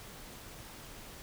silence, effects pink hiss -49 dBFS RMS until 1.22 s

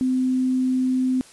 sine tone, 257 Hz, C4, 31 cents flat, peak -18 dBFS, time 0.01-1.21 s, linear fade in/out 0 ms, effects white hiss -48 dBFS RMS until 1.32 s + resampled to 24000 Hz

